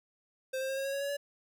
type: tone with pitch steps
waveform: square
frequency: 523.3 / 529.7 / 536.2 / 542.7 / 549.3 / 556 / 562.8 / 569.7 Hz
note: C5 / C5 / C5 / C#5 / C#5 / C#5 / C#5 / C#5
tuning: 0 / +21 / +42 / -37 / -16 / +5 / +26 / +47 cents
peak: -33 dBFS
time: 0.53-1.17 s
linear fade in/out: 10 ms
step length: 80 ms
effects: none